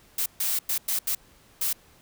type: noise bursts at uneven times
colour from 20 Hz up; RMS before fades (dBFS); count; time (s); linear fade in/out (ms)
blue; -26; 6; 0.18-0.26 / 0.4-0.59 / 0.69-0.78 / 0.88-0.99 / 1.07-1.15 / 1.61-1.73; 5
effects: pink hiss -57 dBFS RMS until 2.01 s